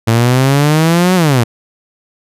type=exponential two-way sweep; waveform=sawtooth; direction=up then down; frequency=111.4 to 187.6 to 111.4 Hz; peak=-4 dBFS; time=0.07-1.44 s; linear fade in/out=10 ms; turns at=1.15 s; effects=resampled to 32000 Hz